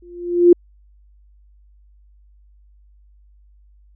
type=tone with exponential growth; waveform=sine; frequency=349.5 Hz; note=F4; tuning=1 cent sharp; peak=-3 dBFS; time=0.02-0.53 s; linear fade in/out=5 ms; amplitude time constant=110 ms; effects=added 50 Hz sine -48 dBFS peak until 3.95 s